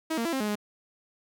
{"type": "tone with pitch steps", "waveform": "sawtooth", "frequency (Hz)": [320, 230.9, 335.1, 266.1, 210.6, 208.1], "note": ["D#4", "A#3", "E4", "C4", "G#3", "G#3"], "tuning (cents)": [49, -16, 29, 29, 24, 4], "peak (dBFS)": -23, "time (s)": [0.1, 0.556], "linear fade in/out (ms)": 10, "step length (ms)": 76, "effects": []}